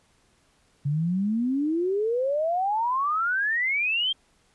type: exponential sweep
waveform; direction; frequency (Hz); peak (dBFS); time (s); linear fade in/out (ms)
sine; up; 138.59 to 3227; -22; 0.85-4.13; 10
effects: pink hiss -64 dBFS RMS until 4.54 s + resampled to 24000 Hz